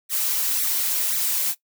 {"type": "noise with flanger", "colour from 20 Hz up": "blue", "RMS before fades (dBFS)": -23, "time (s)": [0.09, 1.55], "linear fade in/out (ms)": 50, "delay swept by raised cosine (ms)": [0.49, 6.19], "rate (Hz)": 1.9, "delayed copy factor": 0.75, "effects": ["noise-tail reverb RT60 0.1 s tail -18 dB re dry"]}